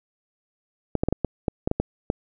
clicks, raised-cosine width 2 ms, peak -8 dBFS, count 10, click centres 0.953 / 1.035 / 1.086 / 1.126 / 1.247 / 1.482 / 1.675 / 1.714 / 1.8 / 2.101 s, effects none

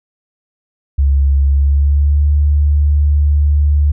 sine tone with pitch glide, 69.3 to 73.21 Hz, C#2 to D2, 0 to -5 cents, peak -8 dBFS, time 0.98-3.92 s, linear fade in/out 10 ms, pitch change +95 cents, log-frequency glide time 1.47-2.26 s, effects none

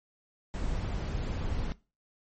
brown noise, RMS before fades -32 dBFS, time 0.54-1.72 s, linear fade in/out 0 ms, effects noise-tail reverb RT60 0.3 s tail -20 dB re dry + MP3 32 kbps

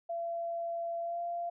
sine tone with pitch glide, 678 to 689.5 Hz, E5 to F5, +49 to -22 cents, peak -33 dBFS, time 0.09-1.5 s, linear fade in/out 10 ms, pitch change +29 cents, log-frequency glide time 1.01-1.2 s, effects none

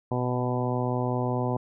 harmonic tone with a mistuned harmonic, 124.6 Hz, B2, 16 cents sharp, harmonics 1 / 2 / 3 / 4 / 5 / 6 / 7 / 8, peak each -28 / -31 / -33 / -34 / -35 / -36 / -36 / -37 dBFS, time 0.11-1.57 s, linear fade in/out 5 ms, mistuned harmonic 1, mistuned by -17 cents, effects none

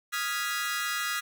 sawtooth chord, F half-diminished seventh, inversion third, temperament equal with one note detuned, 1244.5 / 1396.9 / 1661.2 / 1965.3 Hz, Eb6 / F6 / Ab6 / Cb7, 0 / 0 / 0 / -9 cents, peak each -31 dBFS, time 0.12-1.21 s, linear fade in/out 20 ms, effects none

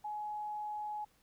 sine tone, 842 Hz, G#5, 24 cents sharp, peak -37 dBFS, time 0.04-1.05 s, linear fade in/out 10 ms, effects pink hiss -70 dBFS RMS until 1.22 s

